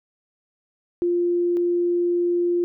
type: tone pair in turn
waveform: sine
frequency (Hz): 349.2 / 349.2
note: F4 / F4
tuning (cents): 0 / 0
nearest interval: unison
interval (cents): 0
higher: neither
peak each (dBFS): -18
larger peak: neither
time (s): 1.02-1.57 / 1.57-2.64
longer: second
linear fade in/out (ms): 0
effects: none